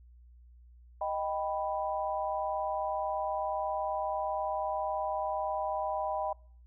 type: chord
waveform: sine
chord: Eb augmented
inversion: none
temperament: equal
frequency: 622.3 / 784 / 987.8 Hz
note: Eb5 / G5 / B5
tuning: 0 / 0 / 0 cents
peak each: -34 / -34 / -36 dBFS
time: 1.01-6.33 s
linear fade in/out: 5 ms
effects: noise-tail reverb RT60 0.5 s tail -25 dB re dry + added 60 Hz sine -53 dBFS peak until 6.66 s